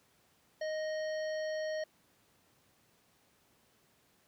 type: harmonic tone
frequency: 622.3 Hz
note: D#5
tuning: in tune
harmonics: 1 / 3 / 5 / 7 / 9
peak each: -34 / -44 / -54 / -52 / -54 dBFS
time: 0.61-1.84 s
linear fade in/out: 5 ms
effects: pink hiss -69 dBFS RMS until 4.27 s + high-pass 100 Hz 12 dB/octave